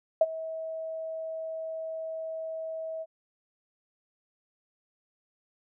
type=tone with ADSR envelope; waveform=sine; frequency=644 Hz; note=E5; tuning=41 cents flat; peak=-15 dBFS; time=0.21-3.06 s; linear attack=4 ms; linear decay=38 ms; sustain=-18 dB; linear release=44 ms; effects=none